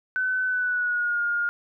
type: tone with pitch glide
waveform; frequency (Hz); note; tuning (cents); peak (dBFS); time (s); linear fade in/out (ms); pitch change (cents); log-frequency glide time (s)
sine; 1513 to 1419.9; F#6 to F6; +38 to +28; -22; 0.16-1.49; 0; -110; 0.46-1.21
effects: none